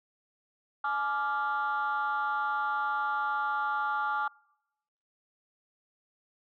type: chord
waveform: sine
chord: D diminished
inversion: second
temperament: equal with one note detuned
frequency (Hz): 848.1 / 1174.7 / 1396.9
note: Ab5 / D6 / F6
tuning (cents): +36 / 0 / 0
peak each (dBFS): -31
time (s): 0.84-4.28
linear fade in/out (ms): 5
effects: noise-tail reverb RT60 0.9 s tail -26 dB re dry + tanh soft clip ceiling -22 dBFS